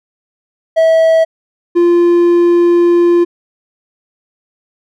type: tone pair in turn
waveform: triangle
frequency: 649 / 346.5 Hz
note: E5 / F4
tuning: -27 / -14 cents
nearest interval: major seventh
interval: 1087 cents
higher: first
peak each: -4 dBFS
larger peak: neither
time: 0.76-1.25 / 1.75-3.25 s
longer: second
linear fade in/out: 20 ms
effects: none